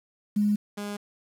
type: tone pair in turn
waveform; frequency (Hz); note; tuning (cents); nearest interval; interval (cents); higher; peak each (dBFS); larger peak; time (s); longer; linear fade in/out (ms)
sine / sawtooth; 207.7 / 205.1; G#3 / G#3; 0 / -21; unison; 21; first; -20 / -28; first; 0.36-0.56 / 0.77-0.97; neither; 10
effects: resampled to 32000 Hz + 8-bit